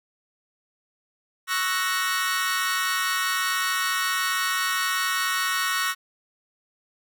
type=chord; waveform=sawtooth; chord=F# dominant seventh; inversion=second; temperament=equal; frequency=1108.7 / 1318.5 / 1480 / 1864.7 Hz; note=C#6 / E6 / F#6 / A#6; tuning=0 / 0 / 0 / 0 cents; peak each=-25 / -27 / -25 / -24 dBFS; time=1.47-5.95 s; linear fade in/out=50 ms; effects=none